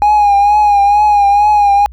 triangle tone with vibrato, 822 Hz, G#5, 18 cents flat, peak -3 dBFS, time 0.02-1.86 s, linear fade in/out 0 ms, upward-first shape triangle, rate 2.2 Hz, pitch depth 54 cents each way, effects tanh soft clip ceiling -1 dBFS + added 60 Hz sine -30 dBFS peak until 1.92 s

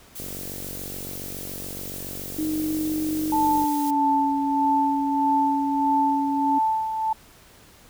blue noise, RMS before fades -36 dBFS, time 0.15-3.91 s, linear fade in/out 10 ms
click train, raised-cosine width 2 ms, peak -24 dBFS, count 163, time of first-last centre 0.2-3.639 s, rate 47.1 Hz
sine tone with pitch glide, 311.1 to 278.8 Hz, D#4 to C#4, 0 to +10 cents, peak -23 dBFS, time 2.38-6.59 s, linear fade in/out 10 ms, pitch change -190 cents, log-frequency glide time 3.33-4.08 s
sine tone with tremolo, 880 Hz, A5, in tune, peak -18 dBFS, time 3.32-7.13 s, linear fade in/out 5 ms, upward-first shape sine, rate 1.6 Hz, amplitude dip 55%
effects pink hiss -51 dBFS RMS until 7.89 s

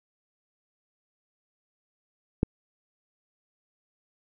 click, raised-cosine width 3 ms, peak -8 dBFS, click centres 2.431 s, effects none

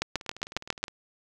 two click trains, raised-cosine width 0.2 ms, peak -24 / -9 dBFS, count 15 / 7, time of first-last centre 0.16-0.882 / 0.02-0.84 s, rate 19.4 / 7.32 Hz, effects none

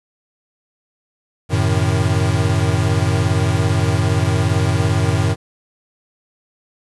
square chord, F# diminished seventh, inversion none, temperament equal, 92.5 / 110 / 130.81 / 155.56 Hz, F#2 / A2 / C3 / Eb3, 0 / 0 / 0 / 0 cents, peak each -19 / -19 / -25 / -22 dBFS, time 1.49-5.36 s, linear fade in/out 50 ms, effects resampled to 24000 Hz + 8-bit

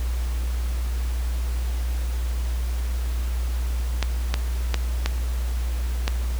clicks, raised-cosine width 0.2 ms, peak -6 dBFS, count 5, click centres 4.027 / 4.341 / 4.743 / 5.06 / 6.079 s, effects added 60 Hz sine -22 dBFS peak until 6.39 s + pink hiss -40 dBFS RMS until 6.39 s

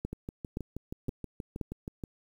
two click trains, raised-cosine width 3 ms, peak -24 / -20 dBFS, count 13 / 4, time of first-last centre 0.13-2.038 / 0.05-1.613 s, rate 6.29 / 1.92 Hz, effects 9-bit

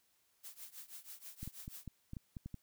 blue noise with tremolo, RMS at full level -48 dBFS, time 0.43-1.86 s, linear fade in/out 20 ms, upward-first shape triangle, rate 6.2 Hz, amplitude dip 95%
clicks, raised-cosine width 5 ms, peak -32 dBFS, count 9, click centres 1.43 / 1.476 / 1.679 / 1.877 / 2.134 / 2.168 / 2.368 / 2.46 / 2.543 s
effects white hiss -75 dBFS RMS until 2.62 s

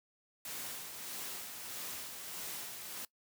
white noise with tremolo, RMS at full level -42 dBFS, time 0.45-3.05 s, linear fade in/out 2 ms, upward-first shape sine, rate 1.6 Hz, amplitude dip 40%, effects noise-tail reverb RT60 0.1 s tail -21 dB re dry + high-pass 100 Hz 12 dB/octave

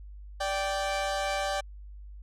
sawtooth tone pair together, 585 / 780.9 Hz, D5 / G5, -7 / -7 cents, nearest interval perfect fourth, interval 500 cents, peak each -27 dBFS, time 0.4-1.61 s, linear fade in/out 10 ms, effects added 50 Hz sine -42 dBFS peak until 2.22 s + low-pass 8000 Hz 12 dB/octave

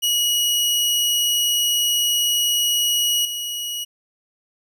sawtooth tone with level steps, 2909 Hz, F#7, 30 cents flat, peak -14 / -22 dBFS, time 0.02-3.85 s, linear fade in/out 20 ms, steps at 3.25 s, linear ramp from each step 2 ms, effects none

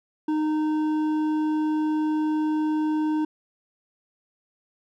sine tone with hard clipping, 308.1 Hz, D#4, 17 cents flat, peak -23 dBFS, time 0.28-3.25 s, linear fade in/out 5 ms, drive 7 dB, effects none

